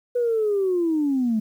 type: linear sweep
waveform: sine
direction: down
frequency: 493.9 to 211.1 Hz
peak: -18 dBFS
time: 0.15-1.4 s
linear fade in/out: 10 ms
effects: tanh soft clip ceiling -14 dBFS + 9-bit